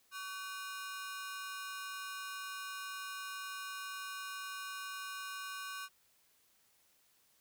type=ring-modulated tone; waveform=sawtooth; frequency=1326 Hz; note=E6; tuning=10 cents sharp; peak=-35 dBFS; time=0.11-5.89 s; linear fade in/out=50 ms; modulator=194 Hz; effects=white hiss -71 dBFS RMS until 7.4 s